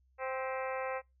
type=harmonic tone with a mistuned harmonic; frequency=261.6 Hz; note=C4; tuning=in tune; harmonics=2 / 3 / 4 / 5 / 6 / 7 / 8 / 9 / 10; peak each=-37 / -41 / -43 / -45 / -47 / -48 / -49 / -50 / -51 dBFS; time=0.18-1.02 s; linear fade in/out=50 ms; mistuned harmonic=7; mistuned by=+65 cents; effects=noise-tail reverb RT60 0.2 s tail -22 dB re dry + added 64 Hz sine -66 dBFS peak until 1.2 s